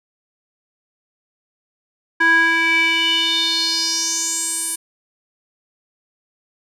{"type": "tone with band-pass filter sweep", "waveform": "square", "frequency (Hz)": 329.6, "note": "E4", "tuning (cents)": 0, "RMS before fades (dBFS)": -18, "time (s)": [2.2, 4.76], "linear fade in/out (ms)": 10, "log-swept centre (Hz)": [1500, 10000], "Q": 5.1, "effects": []}